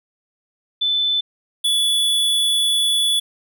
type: tone pair in turn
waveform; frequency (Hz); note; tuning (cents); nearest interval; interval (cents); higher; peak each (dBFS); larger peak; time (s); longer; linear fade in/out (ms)
sine / square; 3516 / 3430; A7 / A7; -2 / -45; unison; 43; first; -16; neither; 0.81-1.21 / 1.64-3.2; second; 10
effects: none